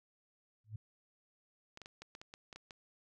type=tone with exponential growth; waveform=sine; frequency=107.8 Hz; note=A2; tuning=35 cents flat; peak=-37 dBFS; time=0.64-0.76 s; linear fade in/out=5 ms; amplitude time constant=26 ms
type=clicks; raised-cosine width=0.2 ms; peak=-32 dBFS; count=10; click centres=1.774 / 1.817 / 1.859 / 2.02 / 2.151 / 2.215 / 2.339 / 2.528 / 2.56 / 2.708 s
effects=none